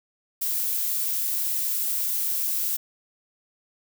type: noise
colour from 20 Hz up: violet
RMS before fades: -26 dBFS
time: 0.41-2.77 s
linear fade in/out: 10 ms
effects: none